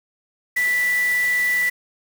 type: tone in noise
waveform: sine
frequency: 1971 Hz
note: B6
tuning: 4 cents flat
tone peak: -17 dBFS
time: 0.56-1.7 s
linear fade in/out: 10 ms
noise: white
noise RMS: -33 dBFS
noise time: 0.56-1.7 s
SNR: +13 dB
effects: none